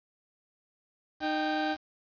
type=tone pair together; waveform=30% pulse; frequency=307.2 / 783 Hz; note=D#4 / G5; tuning=-22 / -2 cents; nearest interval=octave + major third; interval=1620 cents; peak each=-28 dBFS; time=1.2-1.77 s; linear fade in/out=50 ms; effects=resampled to 11025 Hz + 8-bit